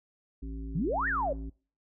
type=harmonic tone; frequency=54.5 Hz; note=A1; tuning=16 cents flat; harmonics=1 / 3 / 5 / 7; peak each=-36 / -48 / -42 / -53 dBFS; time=0.42-1.5 s; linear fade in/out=10 ms
type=exponential two-way sweep; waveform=sine; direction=up then down; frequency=138.59 to 1910 to 520 Hz; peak=-27 dBFS; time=0.75-1.33 s; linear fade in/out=5 ms; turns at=1.08 s
effects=noise-tail reverb RT60 0.4 s tail -24 dB re dry